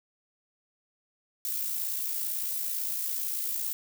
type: noise with amplitude modulation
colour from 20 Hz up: violet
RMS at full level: -30 dBFS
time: 1.45-3.73 s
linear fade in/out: 0 ms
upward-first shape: sine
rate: 57.9 Hz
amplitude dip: 40%
effects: none